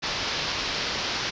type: low-pass noise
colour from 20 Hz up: white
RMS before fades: -29 dBFS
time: 0.02-1.31 s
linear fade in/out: 20 ms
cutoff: 5500 Hz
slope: 48 dB/octave
effects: resampled to 16000 Hz